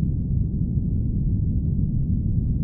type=low-pass noise; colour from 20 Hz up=white; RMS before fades=-22 dBFS; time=0-2.63 s; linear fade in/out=0 ms; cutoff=180 Hz; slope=24 dB/octave; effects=none